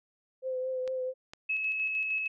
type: tone with vibrato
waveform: sine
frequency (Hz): 515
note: C5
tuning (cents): -28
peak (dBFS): -30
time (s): 0.42-1.14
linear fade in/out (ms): 50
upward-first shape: triangle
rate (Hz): 4.5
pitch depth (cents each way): 26
type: clicks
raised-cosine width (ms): 0.2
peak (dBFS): -27 / -26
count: 2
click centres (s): 0.877 / 1.335
type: tone with tremolo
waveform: sine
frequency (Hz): 2582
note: E7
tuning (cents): -37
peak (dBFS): -27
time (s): 1.49-2.28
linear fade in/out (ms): 10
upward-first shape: square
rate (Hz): 6.5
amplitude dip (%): 30
effects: none